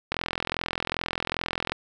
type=click train; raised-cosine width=0.3 ms; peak=-10 dBFS; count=69; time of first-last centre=0.12-1.72 s; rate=42.5 Hz; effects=none